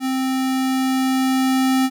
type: tone with level ramp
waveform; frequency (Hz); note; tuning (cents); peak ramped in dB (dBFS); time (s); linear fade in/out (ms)
square; 262; C4; +2; -20 to -15; 0-1.9; 50
effects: none